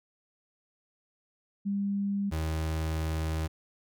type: tone pair in turn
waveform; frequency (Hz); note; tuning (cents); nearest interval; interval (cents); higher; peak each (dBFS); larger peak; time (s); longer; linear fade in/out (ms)
sine / 35% pulse; 200 / 79.37; G3 / D#2; +35 / +35; octave + major third; 1600; first; -27; neither; 1.65-2.31 / 2.31-3.48; second; 20
effects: none